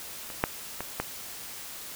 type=clicks; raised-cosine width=0.5 ms; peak=-26 / -7 / -17 / -12 dBFS; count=4; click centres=0.302 / 0.439 / 0.806 / 1 s; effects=white hiss -41 dBFS RMS until 1.95 s